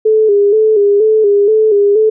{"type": "tone with vibrato", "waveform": "sine", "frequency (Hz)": 420.2, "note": "G#4", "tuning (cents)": 20, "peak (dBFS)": -6, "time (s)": [0.05, 2.1], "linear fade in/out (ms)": 10, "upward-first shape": "square", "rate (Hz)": 2.1, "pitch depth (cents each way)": 61, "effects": []}